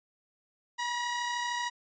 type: tone pair together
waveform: sawtooth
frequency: 966 / 1898.8 Hz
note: B5 / A#6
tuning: -39 / +31 cents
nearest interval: octave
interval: 1170 cents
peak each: -28 / -33 dBFS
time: 0.78-1.7 s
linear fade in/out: 20 ms
effects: resampled to 16000 Hz